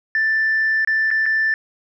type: tone with dropouts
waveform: sine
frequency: 1768 Hz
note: A6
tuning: 8 cents sharp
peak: -14 dBFS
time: 0.15-1.54 s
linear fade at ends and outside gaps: 1 ms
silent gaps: 0.848-0.874 / 1.105-1.112 / 1.257-1.262 s
effects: tanh soft clip ceiling -12 dBFS